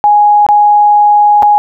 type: tone with dropouts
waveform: sine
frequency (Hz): 830.6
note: G#5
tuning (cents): 0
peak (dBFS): -3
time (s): 0.04-1.58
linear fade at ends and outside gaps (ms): 0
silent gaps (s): 0.465-0.488 / 1.424-1.43
effects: none